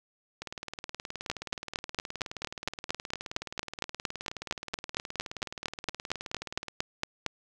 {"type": "two click trains", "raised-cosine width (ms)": 0.2, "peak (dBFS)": [-20, -11], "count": [120, 27], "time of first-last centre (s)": [[0.42, 6.683], [1.3, 7.263]], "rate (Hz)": [19, 4.36], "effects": []}